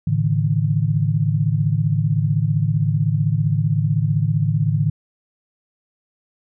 sine tone cluster, 108.6 / 143 / 158.6 Hz, A2 / D3 / D#3, -22 / -46 / +33 cents, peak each -20 dBFS, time 0.07-4.9 s, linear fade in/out 5 ms, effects none

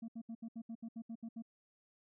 sine tone bursts, 228.2 Hz, A#3, 37 cents flat, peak -39 dBFS, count 11, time 0.02-1.423 s, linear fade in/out 10 ms, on 63 ms, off 71 ms, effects tanh soft clip ceiling -41 dBFS

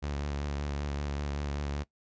sawtooth tone with vibrato, 71.9 Hz, D2, 36 cents flat, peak -28 dBFS, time 0.02-1.84 s, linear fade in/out 20 ms, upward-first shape sine, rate 5.2 Hz, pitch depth 31 cents each way, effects noise-tail reverb RT60 0.1 s tail -20 dB re dry + resampled to 16000 Hz

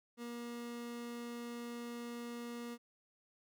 30% pulse tone, 237.7 Hz, A#3, 34 cents sharp, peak -40 dBFS, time 0.17-2.78 s, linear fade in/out 50 ms, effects none

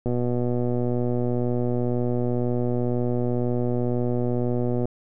click train, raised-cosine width 2 ms, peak -13 dBFS, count 586, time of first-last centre 0.06-4.855 s, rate 122 Hz, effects none

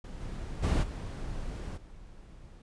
brown noise with level steps, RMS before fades -41 / -38 / -25 / -37 / -50 dBFS, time 0.04-2.62 s, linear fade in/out 5 ms, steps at 0.2 / 0.62 / 0.82 / 1.76 s, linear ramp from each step 20 ms, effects resampled to 22050 Hz

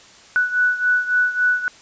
sine beating tone pair, 1480 / 1483.6 Hz, F#6 / F#6, 0 / +4 cents, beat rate 3.6 Hz, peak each -17 / -21 dBFS, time 0.36-1.68 s, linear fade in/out 0 ms, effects white hiss -46 dBFS RMS until 1.81 s + resampled to 16000 Hz

